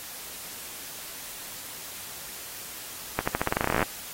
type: accelerating click train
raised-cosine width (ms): 0.5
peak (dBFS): -9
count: 19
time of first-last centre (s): 3.19-3.827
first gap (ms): 85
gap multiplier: 0.88
effects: white hiss -40 dBFS RMS until 4.13 s + AAC 48 kbps